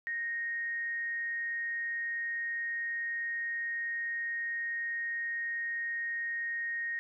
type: tone with amplitude modulation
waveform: sine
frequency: 1864.7 Hz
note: A#6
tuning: in tune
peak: -31 dBFS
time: 0.07-6.99 s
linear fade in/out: 0 ms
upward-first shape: sine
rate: 277 Hz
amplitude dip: 25%
effects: none